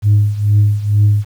sine tone with tremolo, 103.83 Hz, G#2, in tune, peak -4 dBFS, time 0.02-1.25 s, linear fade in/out 50 ms, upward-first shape triangle, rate 2.2 Hz, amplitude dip 85%, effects tanh soft clip ceiling -4 dBFS + 7-bit

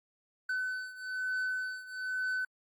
triangle beating tone pair, 1511 / 1512.1 Hz, F#6 / F#6, +36 / +37 cents, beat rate 1.1 Hz, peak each -33 / -36 dBFS, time 0.49-2.45 s, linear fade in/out 5 ms, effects AAC 64 kbps

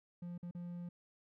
triangle tone with dropouts, 174.61 Hz, F3, in tune, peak -40 dBFS, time 0.22-0.89 s, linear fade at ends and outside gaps 5 ms, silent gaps 0.379-0.428 / 0.511-0.548 s, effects none

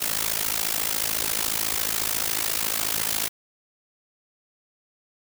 white noise with amplitude modulation, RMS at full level -22 dBFS, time 0-3.29 s, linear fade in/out 20 ms, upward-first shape sine, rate 54.1 Hz, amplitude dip 90%, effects none

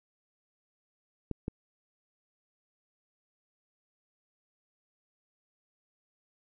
clicks, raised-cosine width 3 ms, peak -20 dBFS, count 2, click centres 1.313 / 1.481 s, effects none

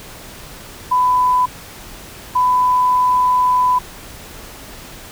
sine tone pair in turn, 1000 / 1000 Hz, B5 / B5, +21 / +21 cents, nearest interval unison, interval 0 cents, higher neither, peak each -11 dBFS, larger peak neither, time 0.91-1.46 / 2.35-3.79 s, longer second, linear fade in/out 10 ms, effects pink hiss -36 dBFS RMS until 5.11 s

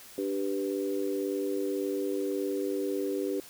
sine chord, G major, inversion second, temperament equal, 293.7 / 392 / 493.9 Hz, D4 / G4 / B4, 0 / 0 / 0 cents, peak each -33 / -31 / -35 dBFS, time 0.18-3.4 s, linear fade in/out 2 ms, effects white hiss -50 dBFS RMS until 3.49 s

